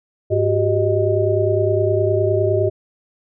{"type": "tone cluster", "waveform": "sine", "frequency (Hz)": [102.1, 368, 397.8, 621], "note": ["G#2", "F#4", "G4", "D#5"], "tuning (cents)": [-29, -9, 25, -3], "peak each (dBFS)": -20, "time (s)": [0.3, 2.7], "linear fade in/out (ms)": 20, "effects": []}